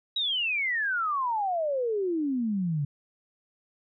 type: exponential sweep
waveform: sine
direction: down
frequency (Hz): 3892 to 138.7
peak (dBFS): -25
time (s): 0.16-2.85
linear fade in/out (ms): 5
effects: none